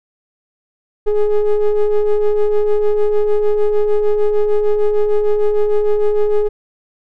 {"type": "ring-modulated tone", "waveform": "triangle", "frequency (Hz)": 207.7, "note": "G#3", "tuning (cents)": 0, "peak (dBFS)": -5, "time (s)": [1.06, 6.49], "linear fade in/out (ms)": 20, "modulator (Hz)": 211, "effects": []}